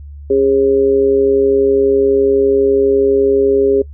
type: tone with amplitude modulation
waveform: sine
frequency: 407.9 Hz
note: G#4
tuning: 31 cents flat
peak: -5 dBFS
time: 0.3-3.82 s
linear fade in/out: 5 ms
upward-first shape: sine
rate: 132 Hz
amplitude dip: 80%
effects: noise-tail reverb RT60 0.1 s tail -23 dB re dry + added 72 Hz sine -29 dBFS peak until 3.93 s